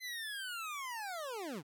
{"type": "linear sweep", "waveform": "25% pulse", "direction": "down", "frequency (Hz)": [2053, 126.7], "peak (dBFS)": -36, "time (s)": [0, 1.63], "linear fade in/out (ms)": 50, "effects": []}